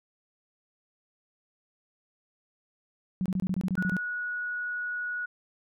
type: tone bursts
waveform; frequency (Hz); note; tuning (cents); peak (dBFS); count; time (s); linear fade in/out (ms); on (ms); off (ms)
sine; 185.7; F#3; +7; -25; 11; 3.21-3.967; 0; 47; 24
type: tone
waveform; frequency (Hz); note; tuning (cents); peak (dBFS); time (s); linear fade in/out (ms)
sine; 1461; F#6; -22; -30; 3.77-5.26; 10
effects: none